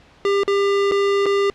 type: tone with dropouts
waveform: square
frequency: 399.3 Hz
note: G4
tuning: 32 cents sharp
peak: -16 dBFS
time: 0.25-1.5 s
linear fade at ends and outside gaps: 1 ms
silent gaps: 0.434-0.478 / 0.913-0.919 / 1.258-1.263 s
effects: pink hiss -50 dBFS RMS until 1.54 s + low-pass 4000 Hz 12 dB/octave